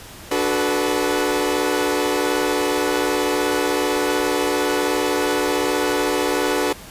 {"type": "chord", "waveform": "sawtooth", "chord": "B minor seventh", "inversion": "first", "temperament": "equal with one note detuned", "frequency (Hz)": [293.7, 370, 432.7, 493.9], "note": ["D4", "F#4", "A4", "B4"], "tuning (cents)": [0, 0, -29, 0], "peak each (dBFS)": -20, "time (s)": [0.31, 6.73], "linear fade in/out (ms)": 5, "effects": ["pink hiss -39 dBFS RMS until 6.9 s", "resampled to 32000 Hz"]}